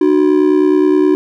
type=ring-modulated tone; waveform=triangle; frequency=336.1 Hz; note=E4; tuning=34 cents sharp; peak=-3 dBFS; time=0.01-1.15 s; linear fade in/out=0 ms; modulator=34.8 Hz; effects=none